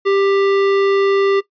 sine tone with hard clipping, 394.5 Hz, G4, 11 cents sharp, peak -14 dBFS, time 0.05-1.41 s, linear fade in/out 20 ms, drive 16 dB, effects noise-tail reverb RT60 0.1 s tail -17 dB re dry + resampled to 11025 Hz

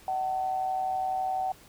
sine tone with amplitude modulation, 756 Hz, F#5, 37 cents sharp, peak -24 dBFS, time 0.08-1.52 s, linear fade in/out 2 ms, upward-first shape sine, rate 132 Hz, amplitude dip 55%, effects pink hiss -54 dBFS RMS until 1.68 s

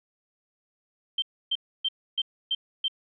sine tone bursts, 3136 Hz, G7, in tune, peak -23 dBFS, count 6, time 1.18-2.882 s, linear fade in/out 5 ms, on 42 ms, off 290 ms, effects none

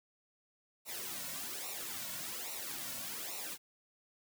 white noise with flanger, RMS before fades -42 dBFS, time 0.85-3.58 s, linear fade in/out 50 ms, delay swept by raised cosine 0.61 to 2.51 ms, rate 1.2 Hz, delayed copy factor -0.75, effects none

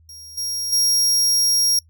sawtooth tone with level steps, 5600 Hz, F8, 4 cents sharp, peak -35 / -21 / -13 dBFS, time 0.09-1.79 s, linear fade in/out 2 ms, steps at 0.37 / 0.72 s, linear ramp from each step 10 ms, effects noise-tail reverb RT60 0.1 s tail -24 dB re dry + added 81 Hz sine -50 dBFS peak until 1.89 s

